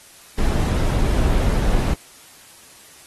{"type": "noise", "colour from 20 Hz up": "brown", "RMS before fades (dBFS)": -18, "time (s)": [0.38, 1.94], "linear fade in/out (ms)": 5, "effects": ["white hiss -46 dBFS RMS until 3.06 s", "AAC 32 kbps"]}